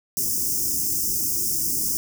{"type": "band-stop noise", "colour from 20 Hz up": "white", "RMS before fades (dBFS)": -24, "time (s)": [0.17, 1.97], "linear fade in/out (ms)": 0, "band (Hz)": [390, 5100], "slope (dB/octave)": 96, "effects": []}